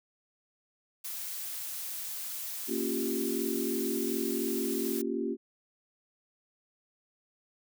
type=noise; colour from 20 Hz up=blue; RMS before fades=-38 dBFS; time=1.04-5.02 s; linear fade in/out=10 ms
type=chord; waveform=sine; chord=G half-diminished seventh; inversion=first; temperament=equal; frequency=233.1 / 277.2 / 349.2 / 392 Hz; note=Bb3 / Db4 / F4 / G4; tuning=0 / 0 / 0 / 0 cents; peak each=-35 dBFS; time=2.67-5.37 s; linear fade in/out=50 ms
effects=none